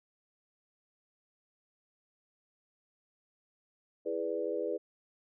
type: chord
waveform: sine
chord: E dominant seventh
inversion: none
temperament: equal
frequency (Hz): 329.6 / 415.3 / 493.9 / 587.3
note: E4 / G#4 / B4 / D5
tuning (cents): 0 / 0 / 0 / 0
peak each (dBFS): -39 / -36 / -35 / -39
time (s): 4.05-4.78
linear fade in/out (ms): 20
effects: none